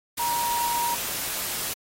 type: tone in noise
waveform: sine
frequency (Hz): 947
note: A#5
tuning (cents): +27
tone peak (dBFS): -24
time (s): 0.19-0.95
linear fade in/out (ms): 10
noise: white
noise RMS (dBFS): -30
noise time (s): 0.17-1.74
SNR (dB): +3
effects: AAC 48 kbps